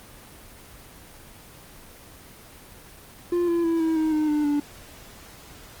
triangle tone with pitch steps, 349.2 / 340.2 / 331.5 / 323 / 314.7 / 306.6 / 298.8 / 291.1 Hz, F4 / F4 / E4 / E4 / D#4 / D#4 / D4 / D4, 0 / -45 / +10 / -35 / +20 / -25 / +30 / -15 cents, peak -18 dBFS, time 3.32-4.6 s, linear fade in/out 5 ms, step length 160 ms, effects pink hiss -46 dBFS RMS until 5.8 s + Opus 24 kbps

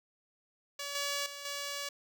5% pulse tone with level steps, 569 Hz, C#5, 45 cents sharp, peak -26 / -21 / -31 / -25 dBFS, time 0.79-1.89 s, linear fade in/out 5 ms, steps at 0.95 / 1.26 / 1.45 s, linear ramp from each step 2 ms, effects none

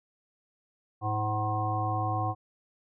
harmonic tone with a mistuned harmonic, 106.9 Hz, A2, 49 cents flat, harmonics 1 / 3 / 5 / 7 / 9 / 10, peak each -30 / -38 / -41 / -31 / -42 / -34 dBFS, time 1.01-2.35 s, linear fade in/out 50 ms, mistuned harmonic 5, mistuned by -52 cents, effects none

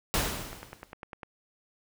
pink noise with exponential decay, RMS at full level -25 dBFS, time 0.14-0.93 s, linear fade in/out 0 ms, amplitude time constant 170 ms
click train, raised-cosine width 0.5 ms, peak -25 dBFS, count 8, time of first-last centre 0.53-1.232 s, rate 9.97 Hz
effects none

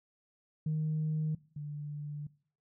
sine tone pair in turn, 155.2 / 147.38 Hz, D#3 / D3, -4 / +6 cents, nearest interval minor second, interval 90 cents, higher first, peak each -28 / -37 dBFS, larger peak first, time 0.66-1.35 / 1.56-2.27 s, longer second, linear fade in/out 5 ms, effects noise-tail reverb RT60 0.5 s tail -21 dB re dry + tanh soft clip ceiling -26 dBFS

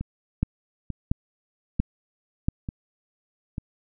two click trains, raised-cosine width 5 ms, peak -18 / -9 dBFS, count 5 / 4, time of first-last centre 0.01-3.581 / 0.43-2.485 s, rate 1.12 / 1.46 Hz, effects none

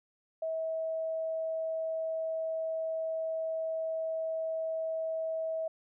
sine tone, 645 Hz, E5, 38 cents flat, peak -31 dBFS, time 0.42-5.68 s, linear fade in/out 5 ms, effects none

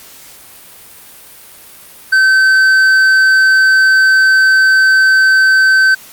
sine tone with tanh clipping, 1540 Hz, G6, 31 cents flat, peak -7 dBFS, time 2.12-5.95 s, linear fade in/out 10 ms, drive 7 dB, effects white hiss -37 dBFS RMS until 6.12 s + Opus 48 kbps

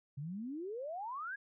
sine exponential sweep, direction up, 133.2 to 1683 Hz, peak -39 dBFS, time 0.17-1.36 s, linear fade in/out 10 ms, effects none

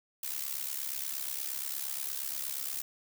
blue noise with amplitude modulation, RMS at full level -33 dBFS, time 0.23-2.82 s, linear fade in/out 5 ms, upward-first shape sine, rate 68.5 Hz, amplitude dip 80%, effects none

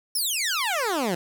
15% pulse exponential sweep, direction down, 5588 to 164.81 Hz, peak -17 dBFS, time 0.15-1.15 s, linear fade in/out 5 ms, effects 9-bit

